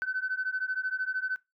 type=beating tone pair; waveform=sine; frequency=1510 / 1523 Hz; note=F#6 / F#6; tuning=+35 / +50 cents; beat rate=13 Hz; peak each=-32 / -31 dBFS; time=0.02-1.36 s; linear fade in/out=0 ms; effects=noise-tail reverb RT60 0.2 s tail -18 dB re dry + tanh soft clip ceiling -22 dBFS